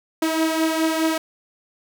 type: beating tone pair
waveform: sawtooth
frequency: 319.6 / 324.4 Hz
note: D#4 / E4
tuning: +47 / -28 cents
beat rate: 4.8 Hz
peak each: -16 / -21 dBFS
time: 0.22-1.18 s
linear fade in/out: 5 ms
effects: none